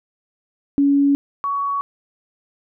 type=tone pair in turn; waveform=sine; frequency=281.5 / 1122.9 Hz; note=C#4 / C#6; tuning=+27 / +22 cents; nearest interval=2 octaves; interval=2395 cents; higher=second; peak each=-12 / -19 dBFS; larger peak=first; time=0.78-1.15 / 1.44-1.81 s; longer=neither; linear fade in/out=0 ms; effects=none